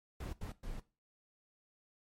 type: noise bursts at uneven times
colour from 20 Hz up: brown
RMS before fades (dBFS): -42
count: 3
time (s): 0.2-0.33 / 0.41-0.52 / 0.63-0.8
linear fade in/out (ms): 5
effects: noise-tail reverb RT60 0.3 s tail -17 dB re dry + MP3 64 kbps